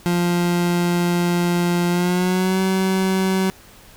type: tone with pitch glide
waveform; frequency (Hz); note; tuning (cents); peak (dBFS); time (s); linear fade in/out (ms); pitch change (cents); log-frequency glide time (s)
30% pulse; 174.61 to 189.32; F3 to F#3; 0 to +40; -14; 0.06-3.5; 0; +140; 1.89-2.6
effects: pink hiss -46 dBFS RMS until 3.96 s